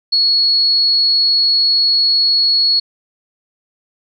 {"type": "tone", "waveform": "sine", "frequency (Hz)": 4353, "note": "C#8", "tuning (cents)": -32, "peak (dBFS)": -10, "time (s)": [0.12, 2.8], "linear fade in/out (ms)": 10, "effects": []}